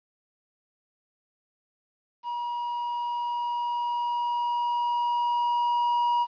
triangle tone with level ramp, 958 Hz, A#5, 47 cents sharp, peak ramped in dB -27 to -19 dBFS, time 2.23-6.27 s, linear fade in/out 50 ms, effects resampled to 11025 Hz + 10-bit

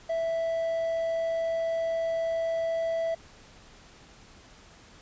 triangle tone, 659.3 Hz, E5, in tune, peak -24 dBFS, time 0.09-3.15 s, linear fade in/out 10 ms, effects pink hiss -53 dBFS RMS until 5.01 s + resampled to 16000 Hz

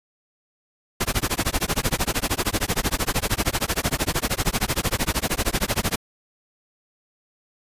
pink noise with tremolo, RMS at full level -20 dBFS, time 1-5.96 s, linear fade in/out 10 ms, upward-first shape sine, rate 13 Hz, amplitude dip 100%, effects resampled to 32000 Hz

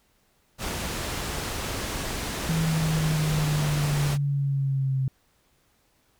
pink low-pass noise, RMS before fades -31 dBFS, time 0.58-4.18 s, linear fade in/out 50 ms, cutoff 11000 Hz, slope 12 dB/octave
sine linear sweep, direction down, 162.8 to 131.8 Hz, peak -22 dBFS, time 2.49-5.08 s, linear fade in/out 2 ms
effects pink hiss -66 dBFS RMS until 6.19 s

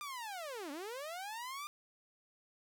sawtooth linear two-way sweep, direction down then up, 1211 to 269.3 to 1211 Hz, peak -38 dBFS, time 0.01-1.67 s, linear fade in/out 0 ms, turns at 0.71 s, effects none

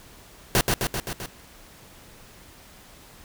pink noise with echo, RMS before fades -19 dBFS, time 0.55-0.61 s, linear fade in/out 0 ms, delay 130 ms, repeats 5, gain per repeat -3 dB, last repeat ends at 1.26 s, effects pink hiss -49 dBFS RMS until 3.24 s

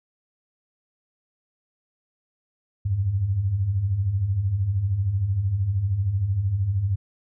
sine beating tone pair, 87.31 / 100.31 Hz, F2 / G2, 0 / +40 cents, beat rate 13 Hz, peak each -29 / -21 dBFS, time 2.85-6.96 s, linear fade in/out 10 ms, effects none

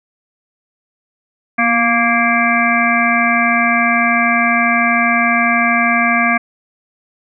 harmonic tone with a mistuned harmonic, 233.1 Hz, A#3, in tune, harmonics 1 / 3 / 5 / 7 / 9 / 10, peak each -18 / -18 / -18 / -18 / -18 / -18 dBFS, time 1.58-6.38 s, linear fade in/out 10 ms, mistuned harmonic 1, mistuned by +37 cents, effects none

